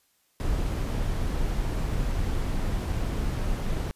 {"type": "noise", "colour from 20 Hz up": "brown", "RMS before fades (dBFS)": -27, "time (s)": [0.4, 3.91], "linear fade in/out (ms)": 0, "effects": ["white hiss -68 dBFS RMS until 3.95 s", "resampled to 32000 Hz"]}